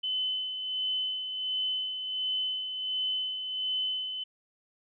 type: tone with tremolo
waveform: sine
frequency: 3032 Hz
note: F#7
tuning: 42 cents sharp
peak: -27 dBFS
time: 0.03-4.24 s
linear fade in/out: 10 ms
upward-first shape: sine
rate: 1.4 Hz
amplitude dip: 50%
effects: none